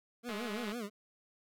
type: tone with vibrato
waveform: 25% pulse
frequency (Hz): 221.8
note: A3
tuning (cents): +14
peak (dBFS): -34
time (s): 0.23-0.9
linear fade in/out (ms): 50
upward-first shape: sine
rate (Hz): 6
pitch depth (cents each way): 180
type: click train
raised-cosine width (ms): 0.3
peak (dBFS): -28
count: 92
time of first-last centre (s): 0.29-0.719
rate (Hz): 212
effects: none